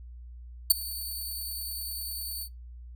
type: tone with ADSR envelope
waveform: 5% pulse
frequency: 4510 Hz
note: C#8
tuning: 29 cents sharp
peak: -6 dBFS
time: 0.7-2.49 s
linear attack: 8 ms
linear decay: 16 ms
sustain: -21 dB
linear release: 65 ms
effects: noise-tail reverb RT60 0.2 s tail -25 dB re dry + added 60 Hz sine -42 dBFS peak until 2.95 s